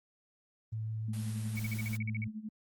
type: tone with vibrato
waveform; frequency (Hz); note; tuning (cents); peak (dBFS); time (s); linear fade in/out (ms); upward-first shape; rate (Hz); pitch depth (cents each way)
sine; 110; A2; 0; -34; 0.72-2.28; 10; triangle; 6.6; 9
type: tone with tremolo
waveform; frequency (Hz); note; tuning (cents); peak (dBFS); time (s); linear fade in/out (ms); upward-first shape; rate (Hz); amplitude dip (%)
sine; 215.8; A3; -33; -36; 1.08-2.49; 5; sine; 11; 80
type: noise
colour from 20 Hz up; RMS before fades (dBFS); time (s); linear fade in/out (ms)
white; -48; 1.13-1.97; 5
type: tone bursts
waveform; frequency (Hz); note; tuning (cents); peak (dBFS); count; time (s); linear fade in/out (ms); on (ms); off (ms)
sine; 2250; C#7; +25; -38; 10; 1.57-2.242; 2; 24; 48
effects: Opus 32 kbps